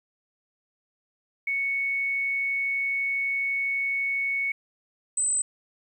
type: tone pair in turn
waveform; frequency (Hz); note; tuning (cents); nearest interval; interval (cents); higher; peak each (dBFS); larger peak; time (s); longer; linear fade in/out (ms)
sine; 2217 / 8076; C#7 / B8; 0 / +38; octave + minor seventh; 2238; second; -24 / -22; second; 1.47-4.52 / 5.17-5.42; first; 5
effects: 10-bit